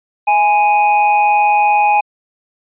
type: tone with amplitude modulation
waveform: square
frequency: 830.6 Hz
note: G#5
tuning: in tune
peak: -8 dBFS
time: 0.27-2.01 s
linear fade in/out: 10 ms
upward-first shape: sine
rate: 177 Hz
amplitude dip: 40%
effects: resampled to 8000 Hz